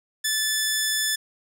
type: tone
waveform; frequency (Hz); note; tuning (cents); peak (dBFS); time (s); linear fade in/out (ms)
10% pulse; 1744; A6; -16; -13; 0.24-1.16; 10
effects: none